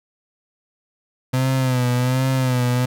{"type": "tone with vibrato", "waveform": "35% pulse", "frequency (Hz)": 127.6, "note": "C3", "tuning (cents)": -43, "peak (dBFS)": -15, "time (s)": [1.33, 2.86], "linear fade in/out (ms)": 10, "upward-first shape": "sine", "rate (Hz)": 1.3, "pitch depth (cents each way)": 61, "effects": []}